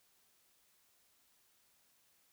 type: silence
effects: white hiss -72 dBFS RMS until 2.32 s